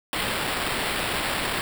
white noise with sample-and-hold, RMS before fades -27 dBFS, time 0.13-1.61 s, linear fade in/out 0 ms, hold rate 6300 Hz, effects none

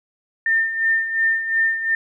sine tone with tremolo, 1806 Hz, A6, 45 cents sharp, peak -14 dBFS, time 0.46-1.95 s, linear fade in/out 2 ms, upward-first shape sine, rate 2.8 Hz, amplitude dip 65%, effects none

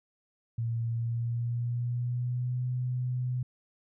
sine tone with pitch glide, 115.7 to 125.45 Hz, A#2 to B2, -13 to +28 cents, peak -28 dBFS, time 0.58-3.43 s, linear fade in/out 5 ms, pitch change +141 cents, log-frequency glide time 0.91-2.66 s, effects none

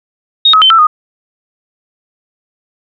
sine tone with pitch steps, 3730 / 1277 / 3085 / 1331 / 1234 Hz, A#7 / D#6 / G7 / E6 / D#6, 0 / +45 / -28 / +16 / -15 cents, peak -3 dBFS, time 0.45-0.87 s, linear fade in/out 5 ms, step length 84 ms, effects none

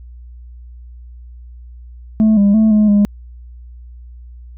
sine tone with pitch steps, 217.7 / 201.5 / 219.1 / 212 / 204.7 Hz, A3 / G3 / A3 / G#3 / G#3, -18 / +48 / -7 / +36 / -25 cents, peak -5 dBFS, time 2.2-3.05 s, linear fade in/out 0 ms, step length 170 ms, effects tanh soft clip ceiling -7 dBFS + added 60 Hz sine -33 dBFS peak until 4.57 s

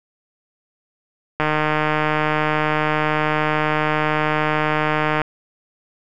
click train, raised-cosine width 0.5 ms, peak -4 dBFS, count 585, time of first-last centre 1.4-5.217 s, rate 153 Hz, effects none

